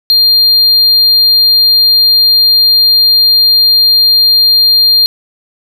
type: tone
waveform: triangle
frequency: 4200 Hz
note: C8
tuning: 6 cents sharp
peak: -3 dBFS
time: 0.1-5.06 s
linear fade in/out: 0 ms
effects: none